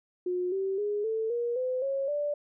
sine tone with pitch steps, 360.2 / 386.1 / 413.8 / 443.5 / 475.3 / 509.4 / 546 / 585.1 Hz, F#4 / G4 / G#4 / A4 / A#4 / C5 / C#5 / D5, -46 / -26 / -6 / +14 / +34 / -46 / -26 / -7 cents, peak -27 dBFS, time 0.26-2.34 s, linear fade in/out 5 ms, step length 260 ms, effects none

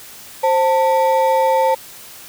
triangle ring-modulated tone, 710 Hz, F5, 28 cents sharp, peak -7 dBFS, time 0.43-1.75 s, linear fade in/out 10 ms, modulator 183 Hz, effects white hiss -38 dBFS RMS until 2.28 s

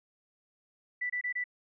sine tone bursts, 1975.5 Hz, B6, in tune, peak -30 dBFS, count 4, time 1.01-1.441 s, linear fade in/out 10 ms, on 89 ms, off 25 ms, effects none

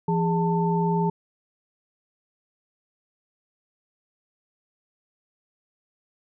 sine tone cluster, 170.5 / 410.9 / 891 Hz, F3 / G#4 / A5, -41 / -18 / +22 cents, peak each -22 / -27 / -26 dBFS, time 0.08-1.1 s, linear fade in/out 5 ms, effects none

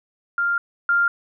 sine tone pair in turn, 1396.9 / 1396.9 Hz, F6 / F6, 0 / 0 cents, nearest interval unison, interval 0 cents, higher neither, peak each -18 / -15 dBFS, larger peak second, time 0.38-0.58 / 0.89-1.08 s, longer first, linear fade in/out 2 ms, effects none

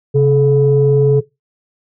sine tone pair together, 135.05 / 429.6 Hz, C#3 / A4, -45 / -41 cents, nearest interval octave + minor sixth, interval 2004 cents, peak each -10 dBFS, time 0.14-1.21 s, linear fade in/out 20 ms, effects noise-tail reverb RT60 0.2 s tail -19 dB re dry + tanh soft clip ceiling -1 dBFS

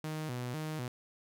sawtooth tone with vibrato, 138.59 Hz, C#3, in tune, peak -32 dBFS, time 0.04-0.88 s, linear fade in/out 2 ms, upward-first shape square, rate 2 Hz, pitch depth 200 cents each way, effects none

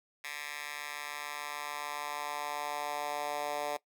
10% pulse tone with high-pass filter sweep, 146.83 Hz, D3, in tune, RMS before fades -38 dBFS, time 0.24-3.77 s, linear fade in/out 5 ms, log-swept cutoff 1800 to 600 Hz, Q 1.8, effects noise-tail reverb RT60 0.1 s tail -19 dB re dry

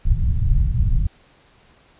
pink low-pass noise, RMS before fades -17 dBFS, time 0.05-1.07 s, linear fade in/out 5 ms, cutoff 120 Hz, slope 24 dB/octave, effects pink hiss -54 dBFS RMS until 1.99 s + resampled to 8000 Hz

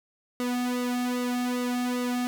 sawtooth tone with flanger, 246.9 Hz, B3, in tune, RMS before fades -28 dBFS, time 0.4-2.27 s, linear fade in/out 0 ms, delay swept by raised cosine 1.2 to 2.09 ms, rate 2.5 Hz, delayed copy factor -0.8, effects none

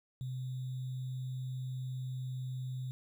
sine tone with sample-and-hold, 128.6 Hz, C3, 30 cents flat, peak -36 dBFS, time 0.21-2.91 s, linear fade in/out 0 ms, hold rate 3675 Hz, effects none

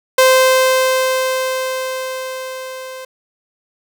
sawtooth tone with level ramp, 519 Hz, C5, 14 cents flat, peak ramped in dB -3 to -25 dBFS, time 0.18-3.05 s, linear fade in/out 5 ms, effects none

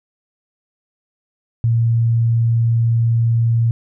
sine tone, 115.7 Hz, A#2, 13 cents flat, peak -12 dBFS, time 1.64-3.71 s, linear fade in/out 0 ms, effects none

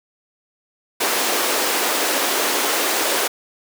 pink high-pass noise, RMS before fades -20 dBFS, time 1-3.28 s, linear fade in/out 10 ms, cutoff 330 Hz, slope 24 dB/octave, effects none

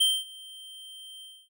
square tone with ADSR envelope, 3136 Hz, G7, in tune, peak -19 dBFS, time 0-1.49 s, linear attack 11 ms, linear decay 230 ms, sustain -24 dB, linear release 270 ms, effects none

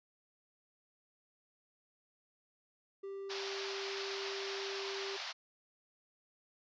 triangle tone, 392.8 Hz, G4, 4 cents sharp, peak -39 dBFS, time 3.03-5.17 s, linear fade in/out 10 ms
white band-pass noise, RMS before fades -43 dBFS, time 3.29-5.33 s, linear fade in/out 20 ms, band 590 to 5400 Hz, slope 48 dB/octave
effects resampled to 16000 Hz

